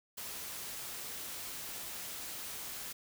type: noise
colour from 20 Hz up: white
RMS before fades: -43 dBFS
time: 0.17-2.93 s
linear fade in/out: 10 ms
effects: none